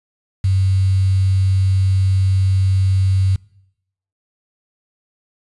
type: tone with quantisation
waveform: sine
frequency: 95.3 Hz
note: G2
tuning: 48 cents flat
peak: -12 dBFS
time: 0.44-3.36 s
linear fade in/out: 5 ms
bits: 6
effects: noise-tail reverb RT60 0.8 s tail -24 dB re dry + resampled to 24000 Hz